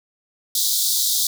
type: high-pass noise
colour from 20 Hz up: pink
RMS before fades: -20 dBFS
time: 0.55-1.27 s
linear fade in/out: 2 ms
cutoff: 3500 Hz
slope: 96 dB/octave
effects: none